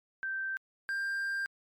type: tone pair in turn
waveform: sine / triangle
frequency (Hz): 1561 / 1590.1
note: G6 / G6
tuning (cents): -8 / +24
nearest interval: unison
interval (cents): 32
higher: second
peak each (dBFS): -32 / -29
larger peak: second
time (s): 0.23-0.57 / 0.89-1.46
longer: second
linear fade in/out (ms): 0
effects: MP3 96 kbps